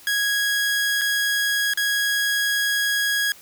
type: tone with dropouts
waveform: sawtooth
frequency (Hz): 1655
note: G#6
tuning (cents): -6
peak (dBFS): -16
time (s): 0.07-3.32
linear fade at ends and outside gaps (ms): 1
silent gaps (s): 1.012-1.016 / 1.736-1.774
effects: white hiss -47 dBFS RMS until 3.41 s